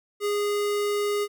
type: tone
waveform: square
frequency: 411.8 Hz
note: G#4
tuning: 15 cents flat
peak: -24 dBFS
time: 0.2-1.28 s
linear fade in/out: 50 ms
effects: none